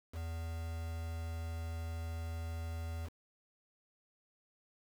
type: tone with quantisation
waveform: triangle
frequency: 82.41 Hz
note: E2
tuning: in tune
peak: -36 dBFS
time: 0.12-3.1 s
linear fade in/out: 50 ms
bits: 8
effects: none